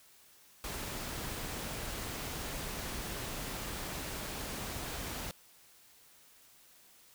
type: noise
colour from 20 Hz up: pink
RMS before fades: -40 dBFS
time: 0.64-5.31 s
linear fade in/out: 0 ms
effects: white hiss -61 dBFS RMS until 7.14 s